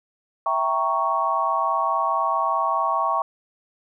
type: chord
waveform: sine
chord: E diminished seventh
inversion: none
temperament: equal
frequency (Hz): 659.3 / 784 / 932.3 / 1108.7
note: E5 / G5 / Bb5 / Db6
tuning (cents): 0 / 0 / 0 / 0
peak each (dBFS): -27 / -27 / -26 / -22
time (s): 0.46-3.22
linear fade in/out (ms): 2
effects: none